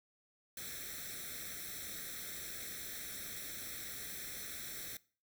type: noise with comb filter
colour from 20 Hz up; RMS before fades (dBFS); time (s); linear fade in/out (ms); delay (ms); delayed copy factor
white; -45; 0.57-4.97; 2; 0.52; +0.95
effects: noise-tail reverb RT60 0.4 s tail -21 dB re dry